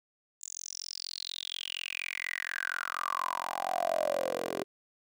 10% pulse tone with high-pass filter sweep, 44.21 Hz, F1, 22 cents sharp, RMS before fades -35 dBFS, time 0.41-4.64 s, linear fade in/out 10 ms, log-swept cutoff 7200 to 400 Hz, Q 9.2, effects none

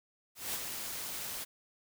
white noise with ADSR envelope, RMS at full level -35 dBFS, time 0.35-1.45 s, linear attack 190 ms, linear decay 32 ms, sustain -5 dB, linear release 20 ms, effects none

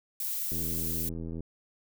violet noise, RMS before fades -33 dBFS, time 0.2-1.09 s, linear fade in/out 2 ms
click train, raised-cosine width 3 ms, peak -26 dBFS, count 74, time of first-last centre 0.52-1.406 s, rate 82.4 Hz
effects none

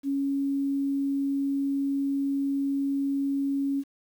sine tone with quantisation, 277.2 Hz, C#4, in tune, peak -24 dBFS, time 0.03-3.84 s, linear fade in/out 50 ms, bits 9, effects none

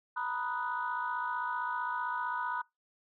sine chord, B major seventh, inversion third, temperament equal, 932.3 / 987.8 / 1244.5 / 1480 Hz, A#5 / B5 / D#6 / F#6, 0 / 0 / 0 / 0 cents, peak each -39 / -35 / -39 / -37 dBFS, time 0.16-2.62 s, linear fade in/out 10 ms, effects noise-tail reverb RT60 0.2 s tail -24 dB re dry + tanh soft clip ceiling -23 dBFS

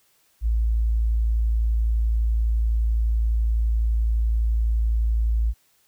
sine tone, 55.9 Hz, A1, 28 cents sharp, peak -18 dBFS, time 0.41-5.54 s, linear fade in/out 50 ms, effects white hiss -63 dBFS RMS until 5.87 s

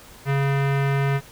square tone with low-pass filter, 138.59 Hz, C#3, in tune, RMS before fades -21 dBFS, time 0.25-1.21 s, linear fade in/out 50 ms, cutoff 2100 Hz, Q 1.9, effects pink hiss -46 dBFS RMS until 1.31 s

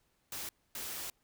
white noise bursts at uneven times, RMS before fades -41 dBFS, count 2, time 0.32-0.49 / 0.75-1.1 s, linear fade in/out 2 ms, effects pink hiss -75 dBFS RMS until 1.23 s

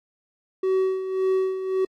triangle tone with tremolo, 378.2 Hz, F#4, 38 cents sharp, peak -16 dBFS, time 0.63-1.85 s, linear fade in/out 5 ms, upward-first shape sine, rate 1.8 Hz, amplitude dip 65%, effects AAC 48 kbps

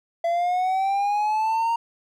triangle linear sweep, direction up, 672 to 932.3 Hz, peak -18 dBFS, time 0.24-1.76 s, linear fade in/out 5 ms, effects none

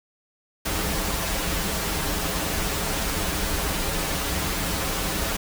pink noise with comb filter, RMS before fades -26 dBFS, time 0.65-5.37 s, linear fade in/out 10 ms, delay 8.3 ms, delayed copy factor -0.8, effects none

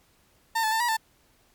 30% pulse tone with pitch steps, 905 / 871 / 894 / 962 / 889 Hz, A5 / A5 / A5 / B5 / A5, +48 / -18 / +27 / -46 / +18 cents, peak -20 dBFS, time 0.55-0.97 s, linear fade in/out 10 ms, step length 84 ms, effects pink hiss -63 dBFS RMS until 1.54 s + MP3 96 kbps

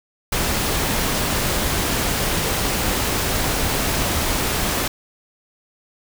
pink noise, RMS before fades -21 dBFS, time 0.32-4.88 s, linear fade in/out 5 ms, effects none

